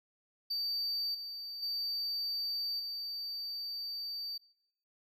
triangle tone with level steps, 4619 Hz, D8, 30 cents flat, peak -31 / -39 / -32 / -36 dBFS, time 0.5-4.38 s, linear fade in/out 10 ms, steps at 1.14 / 1.62 / 2.79 s, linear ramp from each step 10 ms, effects noise-tail reverb RT60 0.7 s tail -20 dB re dry

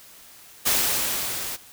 white noise with level ramp, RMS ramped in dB -20 to -32 dBFS, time 0.65-1.57 s, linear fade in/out 20 ms, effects white hiss -48 dBFS RMS until 1.72 s

